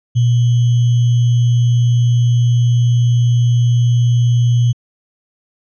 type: tone with sample-and-hold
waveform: sine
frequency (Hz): 119.9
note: A#2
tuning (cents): +49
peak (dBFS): -9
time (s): 0.15-4.73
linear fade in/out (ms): 20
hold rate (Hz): 3150
effects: resampled to 16000 Hz